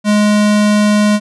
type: tone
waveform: square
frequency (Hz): 209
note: G#3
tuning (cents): +11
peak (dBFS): -9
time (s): 0.04-1.2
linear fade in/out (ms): 50
effects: resampled to 24000 Hz